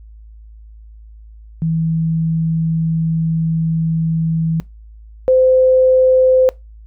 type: tone pair in turn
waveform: sine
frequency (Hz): 162.5 / 515.9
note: E3 / C5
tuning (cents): -24 / -24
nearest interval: octave + minor sixth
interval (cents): 2000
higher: second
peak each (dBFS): -14 / -8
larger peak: second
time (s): 1.62-4.6 / 5.28-6.49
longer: first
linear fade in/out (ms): 0
effects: noise-tail reverb RT60 0.2 s tail -22 dB re dry + added 54 Hz sine -36 dBFS peak until 6.86 s